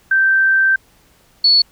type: tone pair in turn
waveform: sine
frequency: 1561 / 4415 Hz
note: G6 / C#8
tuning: -8 / -8 cents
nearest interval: octave + tritone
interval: 1800 cents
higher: second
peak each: -10 / -8 dBFS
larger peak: second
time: 0.11-0.76 / 1.44-1.62 s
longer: first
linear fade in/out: 5 ms
effects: pink hiss -53 dBFS RMS until 1.71 s